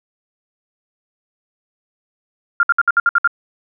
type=tone bursts; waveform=sine; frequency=1398 Hz; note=F6; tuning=1 cent sharp; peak=-9 dBFS; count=8; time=2.6-3.275 s; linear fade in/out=2 ms; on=31 ms; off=61 ms; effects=none